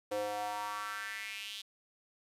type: tone with high-pass filter sweep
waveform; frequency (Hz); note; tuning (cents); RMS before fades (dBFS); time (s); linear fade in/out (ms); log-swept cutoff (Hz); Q
square; 103.83; G#2; 0; -39; 0.11-1.62; 10; 470 to 3500; 4.2
effects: resampled to 32000 Hz + 10-bit